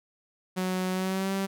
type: tone with pitch glide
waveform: sawtooth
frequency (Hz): 185 to 194.31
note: F#3 to G3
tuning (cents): 0 to -15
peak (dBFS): -23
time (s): 0.56-1.47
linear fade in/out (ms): 20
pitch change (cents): +85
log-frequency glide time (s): 0.91-1.33
effects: none